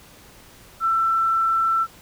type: tone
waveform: sine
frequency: 1337 Hz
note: E6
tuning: 24 cents sharp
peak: -17 dBFS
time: 0.8-1.87 s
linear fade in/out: 50 ms
effects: pink hiss -48 dBFS RMS until 2.01 s